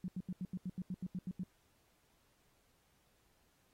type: tone bursts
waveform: sine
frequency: 182.7 Hz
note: F#3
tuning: 22 cents flat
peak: -37 dBFS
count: 12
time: 0.04-1.435 s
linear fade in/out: 2 ms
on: 42 ms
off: 81 ms
effects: pink hiss -74 dBFS RMS until 3.73 s + AAC 48 kbps